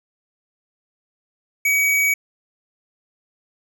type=tone; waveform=square; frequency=2266 Hz; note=C#7; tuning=37 cents sharp; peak=-16 dBFS; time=1.65-2.14 s; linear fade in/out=5 ms; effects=none